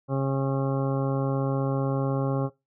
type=harmonic tone; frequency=135.8 Hz; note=C#3; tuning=35 cents flat; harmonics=1 / 2 / 3 / 4 / 5 / 6 / 8 / 9 / 10; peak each=-25 / -30 / -34 / -30 / -44 / -37 / -39 / -46 / -45 dBFS; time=0.08-2.5 s; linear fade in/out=50 ms; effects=noise-tail reverb RT60 0.2 s tail -19 dB re dry